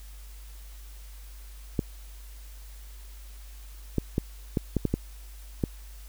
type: clicks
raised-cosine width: 3 ms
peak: -11 dBFS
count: 8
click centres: 1.792 / 3.983 / 4.181 / 4.572 / 4.767 / 4.853 / 4.94 / 5.638 s
effects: added 50 Hz sine -42 dBFS peak until 6.08 s + white hiss -54 dBFS RMS until 6.08 s